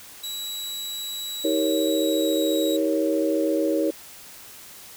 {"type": "tone with pitch glide", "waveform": "sawtooth", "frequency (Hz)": [3900, 3842], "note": ["B7", "B7"], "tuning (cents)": [-23, -48], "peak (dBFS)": -27, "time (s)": [0.23, 2.77], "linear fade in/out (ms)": 10, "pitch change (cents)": -25, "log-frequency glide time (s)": [1.33, 2.45]}
{"type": "chord", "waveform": "sine", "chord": "Eb dominant seventh", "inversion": "none", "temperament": "equal with one note detuned", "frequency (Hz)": [318, 392, 466.2, 554.4], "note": ["Eb4", "G4", "Bb4", "Db5"], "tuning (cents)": [38, 0, 0, 0], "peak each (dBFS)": [-23, -29, -27, -25], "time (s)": [1.44, 3.91], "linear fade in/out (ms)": 10}
{"effects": ["white hiss -44 dBFS RMS until 4.96 s"]}